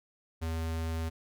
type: tone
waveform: square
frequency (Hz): 81.4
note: E2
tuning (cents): -21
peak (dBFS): -32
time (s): 0.41-1.1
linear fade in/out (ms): 20
effects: none